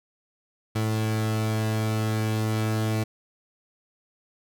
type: tone pair together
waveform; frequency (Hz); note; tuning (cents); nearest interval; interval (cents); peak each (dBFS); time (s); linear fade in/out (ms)
35% pulse; 109.46 / 328; A2 / E4; -9 / -9; octave + perfect fifth; 1900; -22 / -31; 0.75-3.04; 10
effects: none